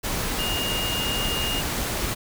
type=tone in noise; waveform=sine; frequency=2839 Hz; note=F7; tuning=28 cents sharp; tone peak=-27 dBFS; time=0.38-1.62 s; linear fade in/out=20 ms; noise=pink; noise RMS=-27 dBFS; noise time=0.03-2.15 s; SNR=-3 dB; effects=none